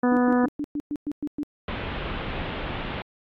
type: harmonic tone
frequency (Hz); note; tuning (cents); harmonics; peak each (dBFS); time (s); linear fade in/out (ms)
246.9; B3; 0; 1 / 2 / 3 / 4 / 5 / 6 / 7; -19 / -25 / -29 / -31 / -33 / -35 / -36; 0.03-0.46; 5
type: tone bursts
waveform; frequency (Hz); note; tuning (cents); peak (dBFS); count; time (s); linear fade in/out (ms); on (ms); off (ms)
sine; 293.7; D4; 0; -25; 9; 0.12-1.432; 0; 48; 110
type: low-pass noise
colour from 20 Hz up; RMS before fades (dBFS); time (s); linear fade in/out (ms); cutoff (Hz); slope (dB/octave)
pink; -31; 1.68-3.02; 2; 3500; 48
effects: AAC 64 kbps